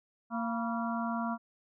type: harmonic tone with a mistuned harmonic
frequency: 230 Hz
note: A#3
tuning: 23 cents flat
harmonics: 1 / 3 / 4 / 5 / 6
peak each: -33 / -38 / -39 / -40 / -41 dBFS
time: 0.3-1.38 s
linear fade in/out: 50 ms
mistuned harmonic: 4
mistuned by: +86 cents
effects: none